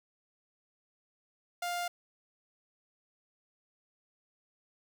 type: tone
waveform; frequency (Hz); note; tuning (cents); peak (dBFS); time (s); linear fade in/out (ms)
sawtooth; 702; F5; +9; -29; 1.62-1.88; 5
effects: none